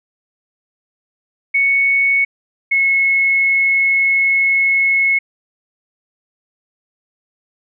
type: tone pair in turn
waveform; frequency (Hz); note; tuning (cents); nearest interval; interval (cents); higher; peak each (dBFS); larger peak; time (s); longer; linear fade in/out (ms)
sine; 2217 / 2184; C#7 / C#7; 0 / -26; unison; 26; first; -11; neither; 1.54-2.25 / 2.71-5.19; second; 10
effects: none